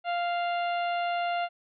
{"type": "harmonic tone", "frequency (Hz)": 697, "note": "F5", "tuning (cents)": -4, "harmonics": [1, 2, 3, 4, 5, 6], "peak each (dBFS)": [-27, -36, -40, -39, -47, -51], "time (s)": [0.04, 1.49], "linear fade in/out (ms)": 50, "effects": []}